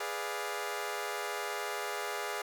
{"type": "chord", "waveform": "15% pulse", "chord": "G# diminished seventh", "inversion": "none", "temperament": "equal", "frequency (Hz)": [415.3, 493.9, 587.3, 698.5], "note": ["G#4", "B4", "D5", "F5"], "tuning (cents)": [0, 0, 0, 0], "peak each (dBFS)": [-32, -35, -35, -35], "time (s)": [0, 2.42], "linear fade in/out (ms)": 5, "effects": []}